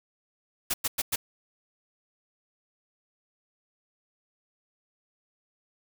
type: noise bursts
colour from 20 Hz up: white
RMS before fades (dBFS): -27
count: 4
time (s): 0.7-1.16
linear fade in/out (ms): 10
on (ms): 40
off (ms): 100
effects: none